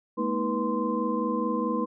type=tone cluster; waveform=sine; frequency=214.1 / 238.8 / 316.8 / 488.5 / 1040 Hz; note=A3 / A#3 / D#4 / B4 / C6; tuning=-47 / +42 / +31 / -19 / -11 cents; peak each=-31 dBFS; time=0.17-1.86 s; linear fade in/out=20 ms; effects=none